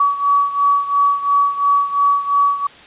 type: beating tone pair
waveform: sine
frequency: 1135 / 1137.9 Hz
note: C#6 / C#6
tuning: +41 / +45 cents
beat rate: 2.9 Hz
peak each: -14 / -18 dBFS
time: 0-2.67 s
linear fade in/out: 5 ms
effects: white hiss -41 dBFS RMS until 2.86 s + resampled to 8000 Hz